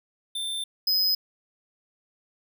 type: tone pair in turn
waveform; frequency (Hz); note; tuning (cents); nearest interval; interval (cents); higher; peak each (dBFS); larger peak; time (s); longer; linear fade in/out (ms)
square; 3566 / 5043; A7 / D#8; +22 / +22; tritone; 600; second; -29 / -21; second; 0.35-0.64 / 0.87-1.15; first; 5
effects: none